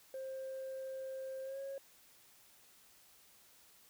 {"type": "tone with pitch glide", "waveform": "sine", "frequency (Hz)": [529, 547], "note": ["C5", "C#5"], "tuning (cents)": [19, -23], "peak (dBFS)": -39, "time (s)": [0.14, 1.78], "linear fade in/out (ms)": 2, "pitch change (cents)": 58, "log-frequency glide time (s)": [1.43, 1.59], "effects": ["tanh soft clip ceiling -39 dBFS", "white hiss -64 dBFS RMS until 3.89 s"]}